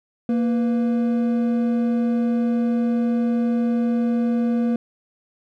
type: tone pair together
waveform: triangle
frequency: 233.1 / 493.9 Hz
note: A#3 / B4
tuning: 0 / 0 cents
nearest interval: octave + minor second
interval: 1300 cents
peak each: -16 / -27 dBFS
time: 0.29-4.76 s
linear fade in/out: 2 ms
effects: none